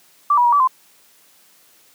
sine tone with pitch steps, 1166 / 971 / 954 / 1152 / 1035 Hz, D6 / B5 / A#5 / D6 / C6, -13 / -30 / +40 / -34 / -19 cents, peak -11 dBFS, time 0.3-0.675 s, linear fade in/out 5 ms, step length 75 ms, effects white hiss -53 dBFS RMS until 1.94 s + high-pass 150 Hz 12 dB/octave

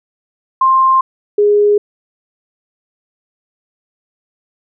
sine tone pair in turn, 1054 / 413.5 Hz, C6 / G#4, +12 / -8 cents, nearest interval octave + major third, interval 1620 cents, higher first, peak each -7 dBFS, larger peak neither, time 0.61-1.01 / 1.38-1.78 s, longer neither, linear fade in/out 5 ms, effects none

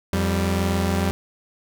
sawtooth tone pair together, 87.2 / 196.08 Hz, F2 / G3, -2 / +1 cents, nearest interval octave + major second, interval 1403 cents, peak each -18 / -19 dBFS, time 0.13-1.11 s, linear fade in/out 0 ms, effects none

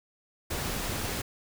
pink noise, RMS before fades -33 dBFS, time 0.5-1.22 s, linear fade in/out 10 ms
clicks, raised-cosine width 3 ms, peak -26 dBFS, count 12, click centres 0.588 / 0.621 / 0.659 / 0.697 / 0.731 / 0.765 / 0.844 / 0.896 / 0.926 / 1.001 / 1.046 / 1.094 s
sine tone with exponential growth, 98 Hz, G2, in tune, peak -29 dBFS, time 0.92-1.06 s, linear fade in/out 5 ms, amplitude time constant 29 ms
effects none

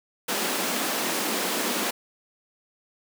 pink high-pass noise, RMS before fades -27 dBFS, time 0.28-1.91 s, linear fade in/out 10 ms, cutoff 200 Hz, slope 48 dB/octave, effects none

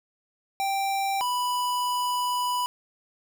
square tone pair in turn, 784 / 987.8 Hz, G5 / B5, 0 / 0 cents, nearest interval major third, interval 400 cents, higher second, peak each -25 dBFS, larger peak neither, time 0.6-1.21 / 1.21-2.66 s, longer second, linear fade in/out 0 ms, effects none

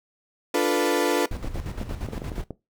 35% pulse chord, B half-diminished seventh, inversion first, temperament equal, 293.7 / 349.2 / 440 / 493.9 Hz, D4 / F4 / A4 / B4, 0 / 0 / 0 / 0 cents, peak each -24 dBFS, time 0.54-1.26 s, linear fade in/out 5 ms
brown noise with tremolo, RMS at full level -30 dBFS, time 1.31-2.44 s, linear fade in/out 2 ms, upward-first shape square, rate 8.6 Hz, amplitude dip 60%
clicks, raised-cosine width 2 ms, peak -19 dBFS, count 11, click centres 1.446 / 1.558 / 1.814 / 1.911 / 2.087 / 2.133 / 2.178 / 2.219 / 2.318 / 2.381 / 2.507 s
effects noise-tail reverb RT60 0.2 s tail -18 dB re dry

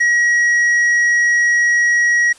triangle tone with hard clipping, 1907 Hz, A#6, 39 cents sharp, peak -12 dBFS, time 0-2.33 s, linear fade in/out 10 ms, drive 7 dB, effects white hiss -45 dBFS RMS until 2.38 s + resampled to 22050 Hz

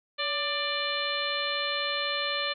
harmonic tone with a mistuned harmonic, 592 Hz, D5, 14 cents sharp, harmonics 1 / 2 / 3 / 4 / 5 / 6 / 7, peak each -35 / -35 / -35 / -35 / -35 / -35 / -35 dBFS, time 0.18-2.54 s, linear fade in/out 20 ms, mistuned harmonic 1, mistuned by -65 cents, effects none

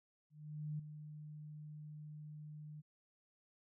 sine tone with ADSR envelope, 151.2 Hz, D#3, 49 cents flat, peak -38 dBFS, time 0.3-2.82 s, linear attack 490 ms, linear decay 8 ms, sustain -10 dB, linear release 25 ms, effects none

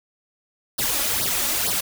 white noise with flanger, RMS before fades -23 dBFS, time 0.78-1.81 s, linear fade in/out 10 ms, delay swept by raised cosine 0.2 to 3.6 ms, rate 2.2 Hz, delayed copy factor +1, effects none

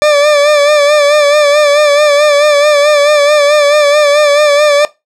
40% pulse tone with vibrato, 587.3 Hz, D5, in tune, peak -4 dBFS, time 0.02-4.85 s, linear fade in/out 0 ms, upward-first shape sine, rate 4.6 Hz, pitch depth 50 cents each way, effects noise-tail reverb RT60 0.2 s tail -18 dB re dry + low-pass 7000 Hz 12 dB/octave

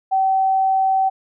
sine tone, 767 Hz, G5, 38 cents flat, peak -14 dBFS, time 0.11-1.1 s, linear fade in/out 20 ms, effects none

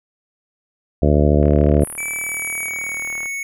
harmonic tone, 73.7 Hz, D2, 7 cents sharp, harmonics 1 / 2 / 3 / 4 / 5 / 6 / 7 / 8 / 9, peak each -15 / -18 / -20 / -21 / -22 / -23 / -23 / -24 / -25 dBFS, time 1.02-1.84 s, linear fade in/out 5 ms
click train, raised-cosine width 0.5 ms, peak -21 dBFS, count 71, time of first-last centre 1.43-3.258 s, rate 38.3 Hz
pink band-pass noise, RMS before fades -32 dBFS, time 1.8-2.71 s, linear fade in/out 50 ms, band 9700 to 11000 Hz, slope 96 dB/octave
square tone with pitch glide, 2308 to 2213 Hz, D7 to C#7, -31 to -3 cents, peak -24 dBFS, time 1.98-3.43 s, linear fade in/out 2 ms, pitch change -72 cents, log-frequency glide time 2.11-3.16 s
effects none

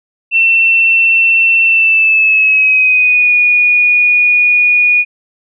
sine tone with pitch glide, 2692 to 2454 Hz, E7 to D#7, +36 to -25 cents, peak -6 dBFS, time 0.31-5.05 s, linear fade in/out 50 ms, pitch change -161 cents, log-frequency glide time 1.64-3.33 s, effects none

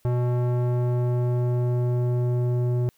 square tone with low-pass filter sweep, 122.7 Hz, B2, 11 cents flat, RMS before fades -23 dBFS, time 0.05-2.89 s, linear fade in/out 0 ms, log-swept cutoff 820 to 460 Hz, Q 0.86, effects white hiss -64 dBFS RMS until 2.97 s

